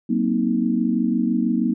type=chord; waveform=sine; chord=C half-diminished seventh; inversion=second; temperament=just; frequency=188.37 / 235.5 / 261.6 / 314 Hz; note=Gb3 / Bb3 / C4 / Eb4; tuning=+31 / +18 / 0 / +16 cents; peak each=-25 / -20 / -25 / -25 dBFS; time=0.09-1.74 s; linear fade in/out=10 ms; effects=none